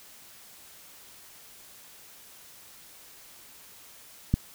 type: click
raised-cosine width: 5 ms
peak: -9 dBFS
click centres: 4.34 s
effects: white hiss -51 dBFS RMS until 4.54 s